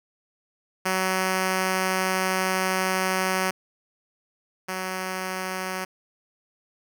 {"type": "tone pair in turn", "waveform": "5% pulse", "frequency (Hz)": [187.5, 186.64], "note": ["F#3", "F#3"], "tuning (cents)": [23, 15], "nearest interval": "unison", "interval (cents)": 8, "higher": "first", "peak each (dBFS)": [-11, -17], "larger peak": "first", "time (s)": [[0.85, 3.51], [4.68, 5.85]], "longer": "first", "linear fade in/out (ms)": 10, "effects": []}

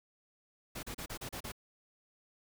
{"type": "noise bursts", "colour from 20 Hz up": "pink", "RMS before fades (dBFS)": -42, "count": 7, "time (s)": [0.75, 1.521], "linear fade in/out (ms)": 10, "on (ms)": 81, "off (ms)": 34, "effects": []}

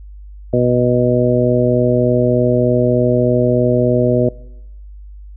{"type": "harmonic tone", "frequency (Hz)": 123.3, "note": "B2", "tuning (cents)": -2, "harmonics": [1, 2, 3, 4, 5], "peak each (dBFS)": [-17, -17, -17, -17, -17], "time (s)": [0.53, 4.29], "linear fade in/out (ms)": 5, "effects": ["noise-tail reverb RT60 1.0 s tail -24 dB re dry", "added 50 Hz sine -32 dBFS peak until 5.36 s"]}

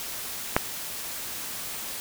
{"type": "click", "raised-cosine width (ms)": 0.5, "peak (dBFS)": -3, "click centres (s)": 0.565, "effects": ["white hiss -35 dBFS RMS until 2 s"]}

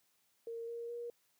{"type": "tone with pitch steps", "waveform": "sine", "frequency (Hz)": [461.6, 468, 474.6], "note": ["A#4", "A#4", "A#4"], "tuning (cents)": [-17, 7, 31], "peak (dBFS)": -40, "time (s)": [0.47, 1.1], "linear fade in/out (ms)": 2, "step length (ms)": 210, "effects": ["white hiss -75 dBFS RMS until 1.39 s", "high-pass 80 Hz 12 dB/octave"]}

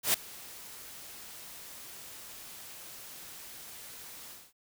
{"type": "noise with ADSR envelope", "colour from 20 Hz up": "white", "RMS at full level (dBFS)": -24, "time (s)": [0.03, 4.53], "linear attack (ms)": 110, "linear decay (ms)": 4, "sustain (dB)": -23, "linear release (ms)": 230, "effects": []}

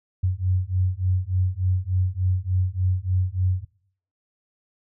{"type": "beating tone pair", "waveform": "sine", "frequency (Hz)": [90.7, 94.1], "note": ["F#2", "F#2"], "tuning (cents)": [-34, 30], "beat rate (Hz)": 3.4, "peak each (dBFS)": [-23, -23], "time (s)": [0.23, 3.65], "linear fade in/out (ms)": 10, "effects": ["noise-tail reverb RT60 0.6 s tail -22 dB re dry"]}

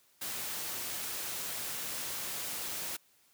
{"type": "noise", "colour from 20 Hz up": "white", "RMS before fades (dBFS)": -38, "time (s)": [0.21, 2.97], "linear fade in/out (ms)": 10, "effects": ["white hiss -67 dBFS RMS until 3.33 s", "high-pass 80 Hz 12 dB/octave"]}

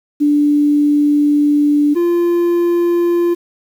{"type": "tone pair in turn", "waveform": ["sine", "triangle"], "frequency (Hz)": [293, 345.8], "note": ["D4", "F4"], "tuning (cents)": [-4, -17], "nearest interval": "minor third", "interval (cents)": 287, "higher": "second", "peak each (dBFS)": -9, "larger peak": "neither", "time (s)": [[0.2, 1.95], [1.95, 3.35]], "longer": "first", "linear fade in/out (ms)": 20, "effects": ["7-bit"]}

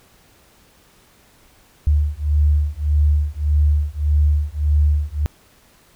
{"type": "beating tone pair", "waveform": "sine", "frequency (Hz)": [73.42, 75.12], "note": ["D2", "D2"], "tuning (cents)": [0, 40], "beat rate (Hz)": 1.7, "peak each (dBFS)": -17, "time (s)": [1.87, 5.26], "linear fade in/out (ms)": 0, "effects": ["pink hiss -53 dBFS RMS until 5.95 s"]}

